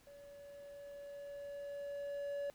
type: tone with level ramp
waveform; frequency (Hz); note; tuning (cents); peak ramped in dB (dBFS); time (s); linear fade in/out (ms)
triangle; 569; C#5; +45; -52 to -35; 0.07-2.5; 0
effects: pink hiss -67 dBFS RMS until 2.54 s